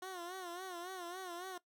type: tone with vibrato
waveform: 15% pulse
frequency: 360.4 Hz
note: F#4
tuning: 45 cents flat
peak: -37 dBFS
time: 0.02-1.58 s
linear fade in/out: 5 ms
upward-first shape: sine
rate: 3.6 Hz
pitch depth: 94 cents each way
effects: noise-tail reverb RT60 0.1 s tail -18 dB re dry